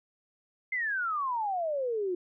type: exponential sweep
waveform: sine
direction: down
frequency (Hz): 2108 to 347.8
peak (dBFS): -28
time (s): 0.72-2.15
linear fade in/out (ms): 5
effects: none